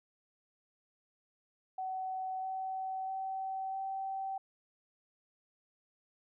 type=tone with pitch steps; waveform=sine; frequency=754 / 760.1 / 766.3 / 772.5 Hz; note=F#5 / F#5 / G5 / G5; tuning=+32 / +46 / -40 / -26 cents; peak=-35 dBFS; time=1.78-4.38 s; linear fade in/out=5 ms; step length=650 ms; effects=none